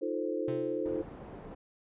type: chord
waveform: sine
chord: F dominant seventh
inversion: third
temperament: equal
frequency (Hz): 311.1 / 349.2 / 440 / 523.3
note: Eb4 / F4 / A4 / C5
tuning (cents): 0 / 0 / 0 / 0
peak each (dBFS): -36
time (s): 0.01-1.03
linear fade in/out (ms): 20
type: tone with exponential decay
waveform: 45% pulse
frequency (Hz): 130.7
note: C3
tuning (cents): -1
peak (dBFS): -36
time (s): 0.48-1.04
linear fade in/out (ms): 2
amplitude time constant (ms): 120
type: low-pass noise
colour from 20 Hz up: white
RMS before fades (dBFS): -46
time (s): 0.85-1.55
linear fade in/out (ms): 10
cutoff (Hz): 510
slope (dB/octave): 12
effects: resampled to 8000 Hz